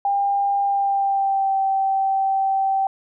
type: tone with pitch glide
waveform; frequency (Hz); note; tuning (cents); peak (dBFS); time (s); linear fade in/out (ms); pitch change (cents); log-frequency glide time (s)
sine; 800 to 775.9; G5 to G5; +35 to -18; -17; 0.05-2.87; 2; -53; 0.62-1.58
effects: none